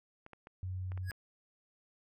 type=clicks; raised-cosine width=0.5 ms; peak=-35 dBFS; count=6; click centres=0.264 / 0.333 / 0.471 / 0.919 / 0.976 / 1.117 s
type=tone; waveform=sine; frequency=92.5 Hz; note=F#2; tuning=in tune; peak=-36 dBFS; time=0.63-1.1 s; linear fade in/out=0 ms
type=tone with exponential growth; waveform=square; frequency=1661.2 Hz; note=G#6; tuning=in tune; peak=-37 dBFS; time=1.03-1.11 s; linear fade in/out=0 ms; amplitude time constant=17 ms
effects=none